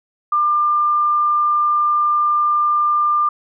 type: tone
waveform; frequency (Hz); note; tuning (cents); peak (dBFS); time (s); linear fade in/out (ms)
sine; 1196; D6; +31; -13; 0.32-3.29; 5
effects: none